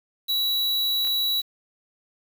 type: tone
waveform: square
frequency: 3917 Hz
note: B7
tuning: 15 cents flat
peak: -22 dBFS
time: 0.28-1.42 s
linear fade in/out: 20 ms
type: clicks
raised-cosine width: 0.2 ms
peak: -22 dBFS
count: 2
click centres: 1.049 / 1.073 s
effects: 7-bit